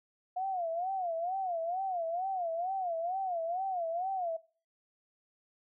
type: tone with vibrato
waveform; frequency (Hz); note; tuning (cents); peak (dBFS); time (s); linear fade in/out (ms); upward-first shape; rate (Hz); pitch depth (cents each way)
sine; 713; F5; +36; -31; 0.36-4.37; 10; sine; 2.2; 150
effects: noise-tail reverb RT60 0.4 s tail -22 dB re dry